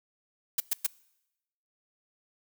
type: noise bursts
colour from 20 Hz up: blue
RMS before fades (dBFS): -26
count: 3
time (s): 0.58-0.866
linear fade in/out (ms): 5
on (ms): 22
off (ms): 110
effects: noise-tail reverb RT60 0.9 s tail -23 dB re dry